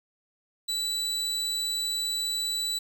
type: tone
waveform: 35% pulse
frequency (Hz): 3957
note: B7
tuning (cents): +3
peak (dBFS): -25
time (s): 0.68-2.79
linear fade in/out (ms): 10
effects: 11-bit